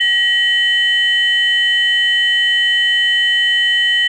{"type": "tone pair together", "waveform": "sine", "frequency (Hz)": [1908, 3029], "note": ["A#6", "F#7"], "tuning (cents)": [40, 40], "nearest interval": "minor sixth", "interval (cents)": 800, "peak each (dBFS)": -13, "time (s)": [0, 4.08], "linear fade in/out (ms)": 10, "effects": ["tanh soft clip ceiling -5 dBFS"]}